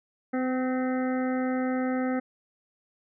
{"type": "harmonic tone with a mistuned harmonic", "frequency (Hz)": 256.4, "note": "C4", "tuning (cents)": -35, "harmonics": [1, 2, 3, 5, 6, 7, 8], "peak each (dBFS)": [-26, -32, -36, -40, -42, -43, -44], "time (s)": [0.33, 2.2], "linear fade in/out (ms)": 10, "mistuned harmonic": 7, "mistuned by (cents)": 40, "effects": []}